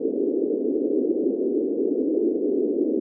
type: band-pass noise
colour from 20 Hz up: white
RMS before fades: -23 dBFS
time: 0-3 s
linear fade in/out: 10 ms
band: 260 to 440 Hz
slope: 48 dB/octave
effects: none